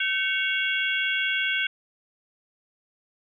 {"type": "harmonic tone with a mistuned harmonic", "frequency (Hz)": 554.4, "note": "C#5", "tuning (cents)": 0, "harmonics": [3, 4, 5, 6], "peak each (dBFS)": [-27, -28, -29, -30], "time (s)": [0, 1.67], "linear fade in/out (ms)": 5, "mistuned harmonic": 3, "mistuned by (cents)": -140, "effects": []}